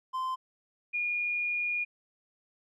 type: tone pair in turn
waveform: triangle / sine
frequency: 1036 / 2433 Hz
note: C6 / D#7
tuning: -17 / -39 cents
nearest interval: octave + minor third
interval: 1478 cents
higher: second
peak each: -28 dBFS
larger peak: neither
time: 0.13-0.36 / 0.93-1.85 s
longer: second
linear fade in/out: 20 ms
effects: none